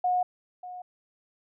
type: tone with echo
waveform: sine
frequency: 725 Hz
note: F#5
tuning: 35 cents flat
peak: -22 dBFS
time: 0.04-0.23 s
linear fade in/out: 5 ms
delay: 590 ms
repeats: 1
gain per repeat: -15 dB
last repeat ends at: 0.82 s
effects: none